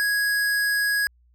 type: tone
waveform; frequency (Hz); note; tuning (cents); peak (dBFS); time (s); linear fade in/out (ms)
square; 1661.2; G#6; 0; -21; 0-1.07; 0
effects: added 60 Hz sine -56 dBFS peak until 1.34 s